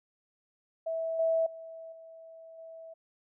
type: tone with level steps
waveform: sine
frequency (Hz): 653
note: E5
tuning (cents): -17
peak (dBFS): -30 / -24 / -42 / -47 / -44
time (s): 0.86-2.94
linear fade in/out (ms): 10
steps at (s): 1.19 / 1.46 / 1.92 / 2.58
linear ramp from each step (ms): 5
effects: none